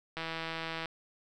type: click train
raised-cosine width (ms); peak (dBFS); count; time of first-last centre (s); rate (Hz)
0.3; -21; 113; 0.17-0.857; 163
effects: none